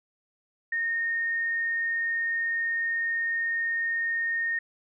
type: tone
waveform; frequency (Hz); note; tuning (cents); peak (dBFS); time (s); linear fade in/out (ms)
sine; 1842; A#6; -21; -25; 0.72-4.59; 5
effects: none